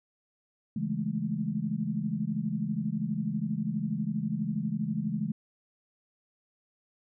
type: chord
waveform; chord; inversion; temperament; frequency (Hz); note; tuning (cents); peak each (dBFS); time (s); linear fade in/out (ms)
sine; A major seventh; first; equal; 138.59 / 164.81 / 207.7 / 220; C#3 / E3 / G#3 / A3; 0 / 0 / 0 / 0; -37 / -34 / -32 / -34; 0.76-5.32; 5
effects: none